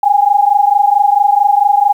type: tone pair together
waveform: sine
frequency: 804 / 828.5 Hz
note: G5 / G#5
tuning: +44 / -4 cents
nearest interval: minor second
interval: 52 cents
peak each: -10 dBFS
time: 0.03-1.93 s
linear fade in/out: 5 ms
effects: 7-bit